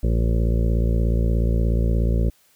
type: harmonic tone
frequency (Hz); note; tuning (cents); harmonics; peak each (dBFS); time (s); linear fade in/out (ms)
56.8; A#1; -44; 1 / 2 / 3 / 4 / 6 / 7 / 8 / 9 / 10; -18 / -24 / -28 / -30 / -34 / -35 / -36 / -37 / -38; 0.03-2.3; 5
effects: white hiss -59 dBFS RMS until 2.55 s